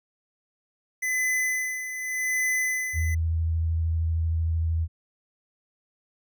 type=tone with tremolo; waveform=square; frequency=2017 Hz; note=B6; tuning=36 cents sharp; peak=-23 dBFS; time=1.02-3.15 s; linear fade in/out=10 ms; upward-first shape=sine; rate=0.85 Hz; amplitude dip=65%
type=tone with vibrato; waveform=sine; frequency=81.7 Hz; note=E2; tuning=15 cents flat; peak=-22 dBFS; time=2.93-4.88 s; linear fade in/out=50 ms; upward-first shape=sine; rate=13 Hz; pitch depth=16 cents each way
effects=none